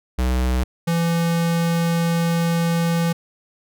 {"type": "tone pair in turn", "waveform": "square", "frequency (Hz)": [63, 168.19], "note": ["B1", "E3"], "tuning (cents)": [35, 35], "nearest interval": "octave + perfect fourth", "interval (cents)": 1700, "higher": "second", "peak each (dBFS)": -18, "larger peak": "neither", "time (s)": [[0.18, 0.64], [0.87, 3.13]], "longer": "second", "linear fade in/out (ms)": 10, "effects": []}